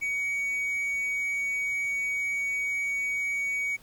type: tone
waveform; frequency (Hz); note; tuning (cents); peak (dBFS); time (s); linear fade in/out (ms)
triangle; 2251; C#7; +26; -25; 0.01-3.77; 20
effects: pink hiss -56 dBFS RMS until 3.82 s